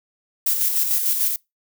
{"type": "noise with tremolo", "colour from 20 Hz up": "violet", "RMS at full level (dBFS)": -19, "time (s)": [0.46, 1.36], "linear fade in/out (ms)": 5, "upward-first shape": "square", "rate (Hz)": 6.7, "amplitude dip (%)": 40, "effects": ["noise-tail reverb RT60 0.2 s tail -24 dB re dry"]}